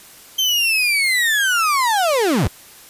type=linear sweep; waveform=35% pulse; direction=down; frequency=3136 to 60.3 Hz; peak=-13 dBFS; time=0.38-2.48 s; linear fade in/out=10 ms; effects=white hiss -43 dBFS RMS until 2.89 s + resampled to 32000 Hz